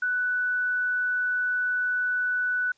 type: tone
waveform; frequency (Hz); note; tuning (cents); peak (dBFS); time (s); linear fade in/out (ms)
sine; 1487; F#6; +8; -23; 0.02-2.72; 5
effects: white hiss -65 dBFS RMS until 2.77 s + resampled to 16000 Hz